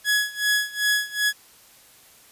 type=tone with tremolo; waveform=sawtooth; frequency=1682 Hz; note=G#6; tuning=22 cents sharp; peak=-14 dBFS; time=0.04-1.33 s; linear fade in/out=50 ms; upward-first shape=sine; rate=2.6 Hz; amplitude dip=90%; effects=white hiss -52 dBFS RMS until 2.31 s + resampled to 32000 Hz